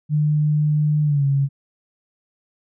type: tone with pitch glide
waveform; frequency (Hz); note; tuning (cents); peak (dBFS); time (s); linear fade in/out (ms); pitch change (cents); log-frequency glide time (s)
sine; 150.5 to 138.81; D3 to C#3; +43 to +3; -15; 0.09-1.49; 50; -140; 1.04-1.25
effects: none